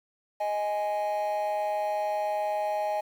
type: tone pair together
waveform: triangle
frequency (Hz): 623.1 / 830.6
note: D#5 / G#5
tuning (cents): +2 / 0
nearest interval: perfect fourth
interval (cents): 498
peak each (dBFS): -26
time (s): 0.4-3.01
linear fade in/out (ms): 10
effects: tanh soft clip ceiling -21 dBFS + 9-bit